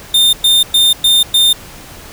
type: tone bursts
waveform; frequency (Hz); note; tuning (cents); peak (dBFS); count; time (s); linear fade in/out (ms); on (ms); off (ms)
45% pulse; 3622; A7; +49; -7; 5; 0.14-1.53; 5; 190; 110
effects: pink hiss -34 dBFS RMS until 2.12 s